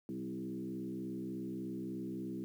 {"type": "tone with frequency modulation", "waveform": "sine", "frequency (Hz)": 260.1, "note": "C4", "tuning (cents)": -10, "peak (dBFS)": -38, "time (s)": [0.09, 2.44], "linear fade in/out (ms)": 0, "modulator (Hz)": 63.4, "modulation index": 1.6, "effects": ["high-pass 80 Hz 12 dB/octave", "11-bit"]}